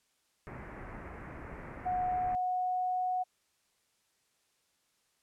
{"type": "low-pass noise", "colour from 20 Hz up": "pink", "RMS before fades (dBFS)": -45, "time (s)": [0.47, 2.35], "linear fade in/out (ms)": 0, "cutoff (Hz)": 2200, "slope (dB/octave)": 48}
{"type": "tone with pitch glide", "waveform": "sine", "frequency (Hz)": [730, 735.1], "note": ["F#5", "F#5"], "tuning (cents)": [-24, -11], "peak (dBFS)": -29, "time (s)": [1.85, 3.24], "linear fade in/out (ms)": 20, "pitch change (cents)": 13, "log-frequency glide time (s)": [2.02, 3.13]}
{"effects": ["white hiss -74 dBFS RMS until 5.22 s", "low-pass 10000 Hz 12 dB/octave"]}